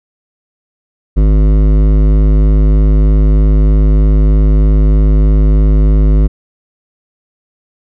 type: tone with hard clipping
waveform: triangle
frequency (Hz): 51.6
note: G#1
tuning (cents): -10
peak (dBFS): -7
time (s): 1.16-6.28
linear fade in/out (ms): 20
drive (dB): 18
effects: none